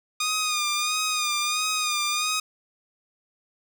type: tone with vibrato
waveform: 10% pulse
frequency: 1226 Hz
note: D#6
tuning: 26 cents flat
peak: -15 dBFS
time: 0.2-2.4 s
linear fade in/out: 5 ms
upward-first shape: sine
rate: 1.5 Hz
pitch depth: 48 cents each way
effects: none